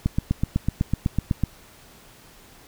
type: click train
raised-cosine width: 5 ms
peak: -8 dBFS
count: 12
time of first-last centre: 0.06-1.437 s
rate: 7.99 Hz
effects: pink hiss -50 dBFS RMS until 2.67 s